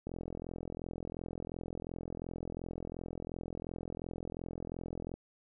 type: click train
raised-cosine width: 2 ms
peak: -27 dBFS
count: 218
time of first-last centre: 0.07-5.14 s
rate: 42.8 Hz
effects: none